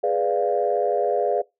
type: chord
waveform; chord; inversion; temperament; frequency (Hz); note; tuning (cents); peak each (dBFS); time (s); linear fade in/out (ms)
sine; G# diminished seventh; none; equal; 415.3 / 493.9 / 587.3 / 698.5; G#4 / B4 / D5 / F5; 0 / 0 / 0 / 0; -24; 0.03-1.42; 10
effects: noise-tail reverb RT60 0.2 s tail -22 dB re dry + tanh soft clip ceiling -9 dBFS